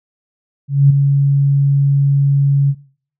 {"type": "tone with ADSR envelope", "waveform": "sine", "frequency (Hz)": 140, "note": "C#3", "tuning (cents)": 18, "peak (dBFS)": -3, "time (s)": [0.68, 2.75], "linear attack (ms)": 220, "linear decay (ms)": 9, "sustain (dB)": -6, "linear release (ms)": 54, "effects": ["noise-tail reverb RT60 0.5 s tail -20 dB re dry"]}